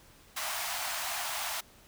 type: high-pass noise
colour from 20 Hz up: pink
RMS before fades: -35 dBFS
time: 0.36-1.61 s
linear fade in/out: 10 ms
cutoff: 630 Hz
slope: 96 dB/octave
effects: pink hiss -58 dBFS RMS until 1.87 s